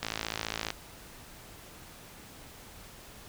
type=click train; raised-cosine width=0.2 ms; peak=-14 dBFS; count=38; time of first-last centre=0.03-0.704 s; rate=54.9 Hz; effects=pink hiss -50 dBFS RMS until 3.28 s